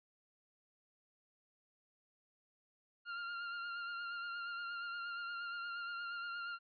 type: tone with vibrato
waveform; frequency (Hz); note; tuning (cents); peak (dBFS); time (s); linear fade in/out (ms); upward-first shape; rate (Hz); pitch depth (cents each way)
40% pulse; 1396.9; F6; 0; -40; 3.05-6.59; 50; sine; 8.5; 26
effects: resampled to 11025 Hz